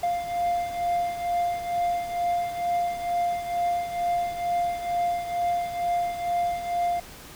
triangle beating tone pair, 698.5 / 700.7 Hz, F5 / F5, 0 / +6 cents, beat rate 2.2 Hz, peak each -23 / -29 dBFS, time 0.03-7 s, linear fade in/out 5 ms, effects pink hiss -44 dBFS RMS until 7.35 s

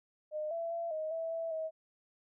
sine tone with pitch steps, 611 / 669 / 675 / 626 / 655 / 659 / 638 Hz, D#5 / E5 / E5 / D#5 / E5 / E5 / D#5, -32 / +25 / +41 / +10 / -11 / -1 / +43 cents, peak -34 dBFS, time 0.31-1.71 s, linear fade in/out 50 ms, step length 200 ms, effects none

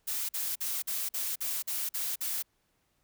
blue noise bursts, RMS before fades -33 dBFS, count 9, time 0.07-2.426 s, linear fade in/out 10 ms, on 220 ms, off 47 ms, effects pink hiss -74 dBFS RMS until 3.03 s

